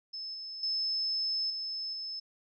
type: tone with level steps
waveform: sine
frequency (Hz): 5230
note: E8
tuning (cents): -15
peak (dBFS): -37 / -39 / -29 / -34 / -36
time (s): 0.13-2.2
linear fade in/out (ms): 10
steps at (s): 0.34 / 0.63 / 1.5 / 1.93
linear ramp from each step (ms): 2
effects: none